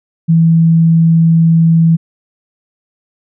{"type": "tone", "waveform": "sine", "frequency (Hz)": 164.4, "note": "E3", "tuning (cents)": -4, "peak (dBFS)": -5, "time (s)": [0.28, 1.97], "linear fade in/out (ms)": 20, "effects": []}